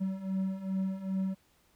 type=beating tone pair; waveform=triangle; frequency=189 / 191.5 Hz; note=F#3 / G3; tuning=+37 / -40 cents; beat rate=2.5 Hz; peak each=-34 / -30 dBFS; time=0-1.35 s; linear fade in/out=20 ms; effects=pink hiss -68 dBFS RMS until 1.75 s